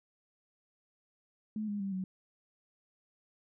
sine tone with pitch steps, 214.8 / 205.2 / 196.06 / 187.32 Hz, A3 / G#3 / G3 / F#3, -41 / -21 / +1 / +22 cents, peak -33 dBFS, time 1.56-2.04 s, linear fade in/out 2 ms, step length 120 ms, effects none

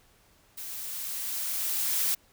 blue noise with level ramp, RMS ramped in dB -39 to -26 dBFS, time 0.57-2.15 s, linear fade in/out 10 ms, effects pink hiss -62 dBFS RMS until 2.32 s

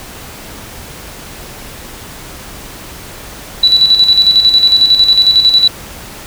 sine tone with tremolo, 3951 Hz, B7, in tune, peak -3 dBFS, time 3.63-5.68 s, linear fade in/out 5 ms, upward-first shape square, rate 11 Hz, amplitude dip 55%, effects pink hiss -30 dBFS RMS until 6.26 s

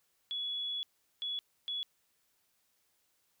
sine tone bursts at uneven times, 3388 Hz, G#7, 34 cents sharp, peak -34 dBFS, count 3, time 0.31-0.83 / 1.22-1.39 / 1.68-1.83 s, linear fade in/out 0 ms, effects white hiss -75 dBFS RMS until 3.4 s

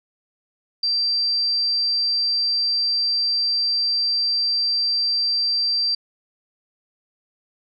sine tone, 4700 Hz, D8, 1 cent sharp, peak -18 dBFS, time 0.83-5.95 s, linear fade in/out 5 ms, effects none

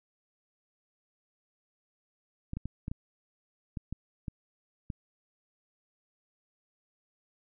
clicks, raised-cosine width 5 ms, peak -23 dBFS, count 9, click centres 2.534 / 2.57 / 2.656 / 2.881 / 2.915 / 3.772 / 3.926 / 4.282 / 4.902 s, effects none

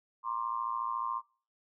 sine tone with amplitude modulation, 1058 Hz, C6, 19 cents sharp, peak -27 dBFS, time 0.23-1.22 s, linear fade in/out 50 ms, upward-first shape sine, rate 114 Hz, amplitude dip 100%, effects noise-tail reverb RT60 0.4 s tail -23 dB re dry

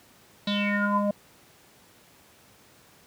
square tone with low-pass filter sweep, 204.5 Hz, G#3, 26 cents flat, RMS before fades -25 dBFS, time 0.47-1.11 s, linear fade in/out 5 ms, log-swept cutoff 4000 to 670 Hz, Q 8.9, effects pink hiss -56 dBFS RMS until 3.06 s + high-pass 100 Hz 12 dB/octave

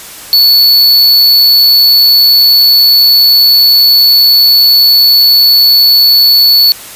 square tone, 4435 Hz, C#8, in tune, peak -3 dBFS, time 0.33-6.72 s, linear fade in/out 0 ms, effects white hiss -28 dBFS RMS until 6.95 s + resampled to 32000 Hz

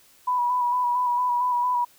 sine tone with vibrato, 982 Hz, B5, 10 cents flat, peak -20 dBFS, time 0.27-1.85 s, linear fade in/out 10 ms, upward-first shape square, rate 4.4 Hz, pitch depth 25 cents each way, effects white hiss -56 dBFS RMS until 1.98 s

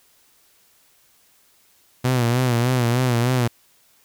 sawtooth tone with vibrato, 122.8 Hz, B2, 9 cents flat, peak -13 dBFS, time 2.04-3.48 s, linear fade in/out 10 ms, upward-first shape sine, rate 3.3 Hz, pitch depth 84 cents each way, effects white hiss -58 dBFS RMS until 4.04 s

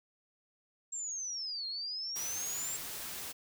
sine linear two-way sweep, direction down then up, 7520 to 4186 to 7520 Hz, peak -36 dBFS, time 0.92-2.77 s, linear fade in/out 10 ms, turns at 1.67 s
white noise, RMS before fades -42 dBFS, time 2.15-3.33 s, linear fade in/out 20 ms
effects none

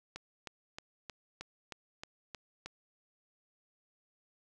click train, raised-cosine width 0.2 ms, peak -25 dBFS, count 9, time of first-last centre 0.16-2.66 s, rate 3.2 Hz, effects none

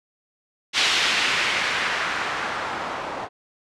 blue noise with low-pass filter sweep, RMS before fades -24 dBFS, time 0.73-3.29 s, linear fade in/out 50 ms, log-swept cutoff 3400 to 820 Hz, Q 1.2, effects low-pass 8000 Hz 12 dB/octave

